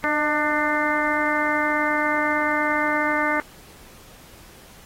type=harmonic tone with a mistuned harmonic; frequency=298.6 Hz; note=D4; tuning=29 cents sharp; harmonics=1 / 2 / 3 / 4 / 5 / 6 / 7; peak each=-27 / -27 / -27 / -27 / -27 / -27 / -27 dBFS; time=0.04-3.4 s; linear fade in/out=0 ms; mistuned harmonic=2; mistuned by=+32 cents; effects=pink hiss -48 dBFS RMS until 4.85 s + AAC 48 kbps